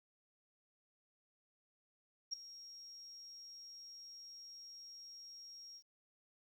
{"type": "tone with ADSR envelope", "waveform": "sine", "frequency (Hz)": 5588, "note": "F8", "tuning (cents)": 0, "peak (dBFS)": -34, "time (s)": [2.31, 5.83], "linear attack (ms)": 24, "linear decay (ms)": 5, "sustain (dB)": -17, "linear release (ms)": 68, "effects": ["12-bit"]}